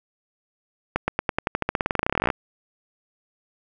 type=accelerating click train; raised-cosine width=0.5 ms; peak=-6 dBFS; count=28; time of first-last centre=0.96-2.302 s; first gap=120 ms; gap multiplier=0.92; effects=none